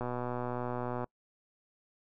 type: click train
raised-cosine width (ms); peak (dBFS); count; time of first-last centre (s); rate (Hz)
1; -22; 128; 0.01-1.043; 123
effects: noise-tail reverb RT60 0.1 s tail -26 dB re dry